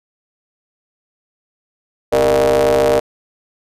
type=ring-modulated tone; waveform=40% pulse; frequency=67.6 Hz; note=C#2; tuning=43 cents flat; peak=-7 dBFS; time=2.12-3 s; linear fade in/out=10 ms; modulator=533 Hz; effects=resampled to 32000 Hz